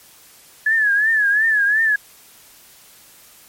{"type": "tone with vibrato", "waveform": "sine", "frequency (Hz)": 1708, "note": "G#6", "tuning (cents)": 48, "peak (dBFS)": -13, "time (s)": [0.66, 1.96], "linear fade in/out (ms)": 5, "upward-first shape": "triangle", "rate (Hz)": 2.8, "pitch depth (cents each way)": 120, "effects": ["white hiss -47 dBFS RMS until 3.48 s", "MP3 64 kbps"]}